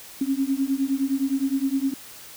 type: beating tone pair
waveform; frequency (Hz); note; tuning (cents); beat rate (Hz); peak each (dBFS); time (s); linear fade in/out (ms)
sine; 266.6 / 276.3; C4 / C#4; +33 / -6; 9.7; -24; 0.21-1.94; 5
effects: white hiss -43 dBFS RMS until 2.36 s